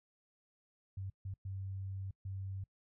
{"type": "tone bursts at uneven times", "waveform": "sine", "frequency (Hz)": 96.4, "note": "G2", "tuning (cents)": -28, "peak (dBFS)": -39, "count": 4, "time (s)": [[0.97, 1.1], [1.25, 1.34], [1.45, 2.11], [2.25, 2.64]], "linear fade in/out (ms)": 5, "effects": ["noise-tail reverb RT60 0.1 s tail -25 dB re dry"]}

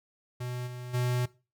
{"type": "tone with level steps", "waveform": "square", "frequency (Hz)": 123.9, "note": "B2", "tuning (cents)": 6, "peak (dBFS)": [-34, -39, -27], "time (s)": [0.4, 1.26], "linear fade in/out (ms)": 10, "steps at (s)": [0.66, 0.93], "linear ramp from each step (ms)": 20, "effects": ["noise-tail reverb RT60 0.3 s tail -19 dB re dry"]}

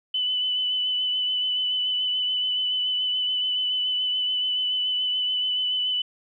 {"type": "tone with vibrato", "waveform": "sine", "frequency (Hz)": 3000, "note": "F#7", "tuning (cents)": 23, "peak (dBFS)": -22, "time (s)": [0.14, 6.02], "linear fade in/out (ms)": 5, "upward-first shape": "sine", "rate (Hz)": 7, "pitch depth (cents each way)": 19, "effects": []}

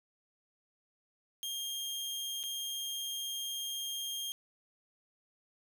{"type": "tone with dropouts", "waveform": "sawtooth", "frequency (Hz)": 3217, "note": "G7", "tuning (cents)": 44, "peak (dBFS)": -33, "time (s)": [1.43, 4.32], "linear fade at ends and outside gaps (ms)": 0, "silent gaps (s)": [2.431, 2.437], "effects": []}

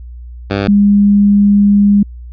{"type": "tone pair in turn", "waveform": ["10% pulse", "sine"], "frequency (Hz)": [100, 203], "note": ["G2", "G#3"], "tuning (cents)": [35, -39], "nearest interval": "octave", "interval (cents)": 1226, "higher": "second", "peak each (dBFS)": -5, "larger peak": "neither", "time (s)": [[0.5, 0.68], [0.68, 2.03]], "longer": "second", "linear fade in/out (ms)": 5, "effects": ["added 60 Hz sine -27 dBFS peak until 2.32 s", "resampled to 11025 Hz"]}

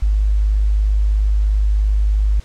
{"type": "tone", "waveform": "sine", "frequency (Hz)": 51.5, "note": "G#1", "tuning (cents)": -14, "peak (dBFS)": -12, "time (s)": [0.02, 2.4], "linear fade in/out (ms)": 5, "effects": ["pink hiss -46 dBFS RMS until 2.44 s", "low-pass 8000 Hz 12 dB/octave"]}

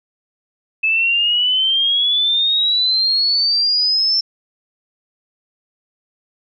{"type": "exponential sweep", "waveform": "sine", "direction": "up", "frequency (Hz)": [2600, 5380], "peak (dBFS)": -13, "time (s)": [0.83, 4.21], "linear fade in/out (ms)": 10, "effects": []}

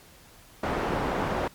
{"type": "low-pass noise", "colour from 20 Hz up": "white", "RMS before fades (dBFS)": -28, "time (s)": [0.63, 1.48], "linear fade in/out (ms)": 5, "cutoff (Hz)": 900, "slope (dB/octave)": 12, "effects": ["pink hiss -53 dBFS RMS until 1.54 s", "MP3 96 kbps"]}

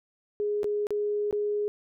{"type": "tone with dropouts", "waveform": "sine", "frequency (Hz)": 415.3, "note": "G#4", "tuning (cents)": 0, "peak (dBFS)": -25, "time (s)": [0.4, 1.68], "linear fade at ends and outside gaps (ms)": 0, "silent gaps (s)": [[0.632, 0.643], [0.869, 0.906], [1.31, 1.327]], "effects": []}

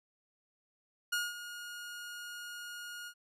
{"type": "tone with ADSR envelope", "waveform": "sawtooth", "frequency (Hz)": 1433, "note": "F6", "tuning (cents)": 44, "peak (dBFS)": -26, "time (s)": [1.12, 3.14], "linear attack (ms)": 10, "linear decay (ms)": 200, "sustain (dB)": -13, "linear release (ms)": 69, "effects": ["resampled to 32000 Hz"]}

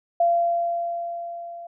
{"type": "tone with level ramp", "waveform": "sine", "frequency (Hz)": 686, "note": "F5", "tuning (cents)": -31, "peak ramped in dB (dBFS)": [-15, -35], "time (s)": [0.2, 1.67], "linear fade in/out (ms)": 5, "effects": []}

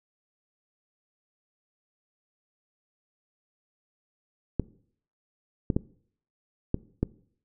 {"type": "clicks", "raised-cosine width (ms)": 3, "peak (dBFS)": -11, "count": 5, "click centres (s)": [4.597, 5.702, 5.765, 6.744, 7.03], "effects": ["noise-tail reverb RT60 0.6 s tail -21 dB re dry"]}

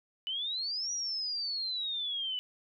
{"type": "exponential two-way sweep", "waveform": "sine", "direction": "up then down", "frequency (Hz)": [2960, 5830, 2960], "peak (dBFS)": -32, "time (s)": [0.27, 2.39], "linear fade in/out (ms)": 0, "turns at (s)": 0.92, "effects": []}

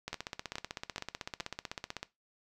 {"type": "two click trains", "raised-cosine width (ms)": 0.2, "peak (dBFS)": [-20, -19], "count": [32, 4], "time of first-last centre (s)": [[0.08, 2.03], [0.13, 1.407]], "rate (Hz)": [15.9, 2.35], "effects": ["noise-tail reverb RT60 0.2 s tail -18 dB re dry"]}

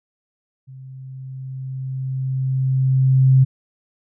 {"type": "tone with level ramp", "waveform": "sine", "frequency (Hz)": 131.8, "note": "C3", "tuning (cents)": 13, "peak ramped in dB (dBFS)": [-36, -8], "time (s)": [0.67, 3.45], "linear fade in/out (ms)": 20, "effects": []}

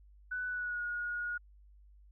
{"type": "tone with pitch glide", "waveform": "sine", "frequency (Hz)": [1492, 1442.8], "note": ["F#6", "F#6"], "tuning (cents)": [14, -44], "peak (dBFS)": -34, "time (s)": [0.31, 1.38], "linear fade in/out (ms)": 10, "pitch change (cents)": -58, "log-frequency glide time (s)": [0.47, 0.82], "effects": ["added 50 Hz sine -56 dBFS peak until 2.11 s"]}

